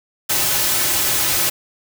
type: noise with comb filter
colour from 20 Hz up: white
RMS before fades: -18 dBFS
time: 0.29-1.5 s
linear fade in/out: 10 ms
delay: 4.3 ms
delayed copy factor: -0.6
effects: none